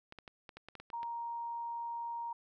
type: clicks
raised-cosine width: 0.3 ms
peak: -32 dBFS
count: 10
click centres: 0.124 / 0.187 / 0.278 / 0.492 / 0.57 / 0.686 / 0.753 / 0.8 / 0.902 / 1.031 s
type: tone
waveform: sine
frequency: 936 Hz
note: A#5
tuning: 7 cents sharp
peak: -37 dBFS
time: 0.93-2.33 s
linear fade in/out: 5 ms
effects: none